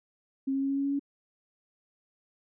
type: tone with pitch steps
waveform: sine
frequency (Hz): 269.9 / 271.8 / 273.7 / 275.6 / 277.5 / 279.4 / 281.4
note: C#4 / C#4 / C#4 / C#4 / C#4 / C#4 / C#4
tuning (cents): -46 / -34 / -22 / -10 / +2 / +14 / +26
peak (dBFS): -26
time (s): 0.47-0.995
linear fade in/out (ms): 10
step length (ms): 75
effects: none